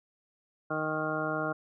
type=harmonic tone; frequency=155.56 Hz; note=D#3; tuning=in tune; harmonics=1 / 2 / 3 / 4 / 5 / 7 / 8 / 9; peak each=-39 / -36 / -38 / -35 / -39 / -39 / -41 / -35 dBFS; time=0.7-1.53 s; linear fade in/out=10 ms; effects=none